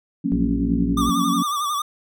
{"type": "chord", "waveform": "sine", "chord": "Gb major seventh", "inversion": "third", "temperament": "equal", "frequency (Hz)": [174.61, 185, 233.1, 277.2], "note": ["F3", "Gb3", "Bb3", "Db4"], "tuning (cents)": [0, 0, 0, 0], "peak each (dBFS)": [-28, -26, -24, -22], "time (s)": [0.24, 1.43], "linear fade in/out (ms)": 10}
{"type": "harmonic tone", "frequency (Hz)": 57.5, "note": "A#1", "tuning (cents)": -23, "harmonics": [1, 2, 3, 4, 5, 6, 7], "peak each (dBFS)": [-26, -33, -32, -35, -33, -38, -38], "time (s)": [0.32, 1.1], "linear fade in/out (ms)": 0}
{"type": "tone with vibrato", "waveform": "square", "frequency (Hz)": 1174.7, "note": "D6", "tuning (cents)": 0, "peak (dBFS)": -22, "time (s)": [0.97, 1.82], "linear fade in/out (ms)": 5, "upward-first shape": "sine", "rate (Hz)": 11, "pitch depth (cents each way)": 71}
{"effects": []}